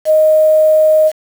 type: tone with quantisation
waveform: sine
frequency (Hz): 622.3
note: D#5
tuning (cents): 0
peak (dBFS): -6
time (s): 0.05-1.12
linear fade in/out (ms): 50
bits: 5
effects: none